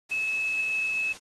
sine tone in noise, 2593 Hz, E7, 29 cents flat, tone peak -25 dBFS, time 0.11-1.13 s, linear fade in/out 10 ms, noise white, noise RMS -43 dBFS, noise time 0.09-1.18 s, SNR +15 dB, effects low-pass 8000 Hz 12 dB/octave + AAC 32 kbps

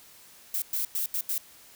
violet noise bursts at uneven times, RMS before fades -29 dBFS, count 5, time 0.54-0.62 / 0.73-0.85 / 0.95-1.06 / 1.14-1.21 / 1.29-1.38 s, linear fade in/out 2 ms, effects white hiss -53 dBFS RMS until 1.75 s

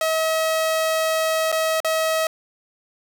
sawtooth tone with dropouts, 640 Hz, D#5, 49 cents sharp, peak -15 dBFS, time 0.01-2.27 s, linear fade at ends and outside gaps 2 ms, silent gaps 1.518-1.525 / 1.803-1.846 s, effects none

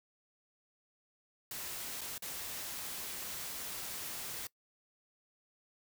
white noise with dropouts, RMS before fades -42 dBFS, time 1.51-4.47 s, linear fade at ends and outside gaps 2 ms, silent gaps 2.01-2.014 / 2.18-2.222 s, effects noise-tail reverb RT60 0.1 s tail -21 dB re dry

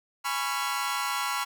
sawtooth chord, C# dominant seventh, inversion second, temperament equal with one note detuned, 830.6 / 987.8 / 1108.7 / 1371.3 Hz, G#5 / B5 / C#6 / E#6, 0 / 0 / 0 / -32 cents, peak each -32 / -29 / -29 / -29 dBFS, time 0.24-1.45 s, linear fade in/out 20 ms, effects none

